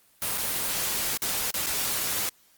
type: noise with dropouts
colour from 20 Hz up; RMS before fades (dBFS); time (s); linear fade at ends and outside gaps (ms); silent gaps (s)
white; -28; 0.22-2.29; 0; 0.375-0.38 / 1.172-1.22 / 1.506-1.542 / 1.661-1.668
effects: white hiss -61 dBFS RMS until 2.57 s + Opus 24 kbps